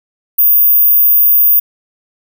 sine tone, 14917 Hz, A#9, in tune, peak -5 dBFS, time 0.38-1.6 s, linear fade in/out 10 ms, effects none

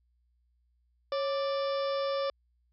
harmonic tone with a mistuned harmonic, 587.3 Hz, D5, in tune, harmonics 1 / 2 / 3 / 4 / 5 / 6 / 7 / 8 / 9, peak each -29 / -36 / -47 / -48 / -50 / -44 / -53 / -48 / -47 dBFS, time 1.12-2.3 s, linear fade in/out 2 ms, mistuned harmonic 1, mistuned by -110 cents, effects added 60 Hz sine -68 dBFS peak until 2.72 s

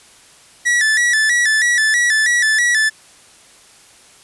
45% pulse tone with vibrato, 1836 Hz, A#6, 27 cents flat, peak -12 dBFS, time 0.65-2.9 s, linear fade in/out 20 ms, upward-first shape square, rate 3.1 Hz, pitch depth 87 cents each way, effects white hiss -46 dBFS RMS until 4.23 s + resampled to 24000 Hz

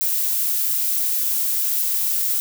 violet noise, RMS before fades -21 dBFS, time 0.01-2.4 s, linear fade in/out 0 ms, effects none

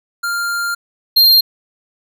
square tone pair in turn, 1396.9 / 4195 Hz, F6 / C8, 0 / +4 cents, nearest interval octave + perfect fifth, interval 1904 cents, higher second, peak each -18 / -7 dBFS, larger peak second, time 0.23-0.75 / 1.16-1.41 s, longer first, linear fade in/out 10 ms, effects none

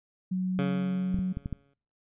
sine tone, 185 Hz, F#3, in tune, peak -26 dBFS, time 0.31-1.33 s, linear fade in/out 10 ms
15% pulse tone with exponential decay, 140 Hz, C#3, 18 cents sharp, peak -21 dBFS, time 0.59-1.74 s, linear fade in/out 0 ms, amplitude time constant 250 ms
clicks, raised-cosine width 5 ms, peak -20 dBFS, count 5, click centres 1.144 / 1.189 / 1.371 / 1.459 / 1.527 s
effects noise-tail reverb RT60 0.5 s tail -26 dB re dry + resampled to 8000 Hz

